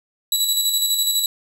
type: tone with tremolo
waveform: 20% pulse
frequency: 3928 Hz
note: B7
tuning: 10 cents flat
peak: -10 dBFS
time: 0.32-1.26 s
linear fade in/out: 2 ms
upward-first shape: square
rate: 12 Hz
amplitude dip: 40%
effects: none